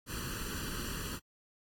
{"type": "noise with comb filter", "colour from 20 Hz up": "pink", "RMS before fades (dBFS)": -39, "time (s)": [0.06, 1.2], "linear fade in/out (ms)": 50, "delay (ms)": 0.68, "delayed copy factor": 0.95, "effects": ["AAC 64 kbps"]}